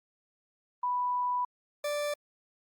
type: tone pair in turn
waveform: sine / 40% pulse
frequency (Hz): 987.8 / 587.3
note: B5 / D5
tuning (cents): 0 / 0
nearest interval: major sixth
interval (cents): 900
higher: first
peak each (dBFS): -27 / -29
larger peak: first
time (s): 0.83-1.45 / 1.84-2.14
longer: first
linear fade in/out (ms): 5
effects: Opus 32 kbps